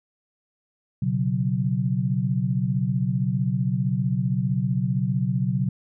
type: chord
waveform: sine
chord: B suspended second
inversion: none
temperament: just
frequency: 123.47 / 138.9 / 185.21 Hz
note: B2 / C#3 / F#3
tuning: 0 / +4 / +2 cents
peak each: -25 dBFS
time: 1.02-5.69 s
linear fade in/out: 5 ms
effects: none